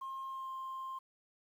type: tone with pitch glide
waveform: sine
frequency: 1067 to 1055.4 Hz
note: C6 to C6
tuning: +34 to +15 cents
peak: -38 dBFS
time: 0.01-0.99 s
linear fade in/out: 10 ms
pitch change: -19 cents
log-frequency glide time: 0.28-0.5 s
effects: tanh soft clip ceiling -37 dBFS + 11-bit